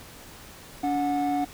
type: tone pair together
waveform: triangle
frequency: 285.9 / 730.9 Hz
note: D4 / F#5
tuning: -46 / -21 cents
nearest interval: octave + major third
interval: 1625 cents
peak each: -23 dBFS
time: 0.83-1.45 s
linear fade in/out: 10 ms
effects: tanh soft clip ceiling -17 dBFS + pink hiss -46 dBFS RMS until 1.53 s